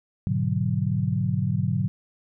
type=chord; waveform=sine; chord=G# half-diminished seventh; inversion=none; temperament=equal; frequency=103.83 / 123.47 / 146.83 / 185 Hz; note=G#2 / B2 / D3 / F#3; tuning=0 / 0 / 0 / 0 cents; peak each=-27 dBFS; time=0.27-1.88 s; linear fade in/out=0 ms; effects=none